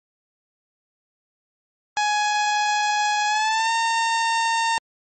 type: tone with pitch glide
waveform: sawtooth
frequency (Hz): 837 to 912.8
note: G#5 to A#5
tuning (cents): +13 to -37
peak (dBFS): -15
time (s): 1.97-4.78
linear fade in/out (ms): 0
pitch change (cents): +150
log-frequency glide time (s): 3.27-3.71
effects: MP3 32 kbps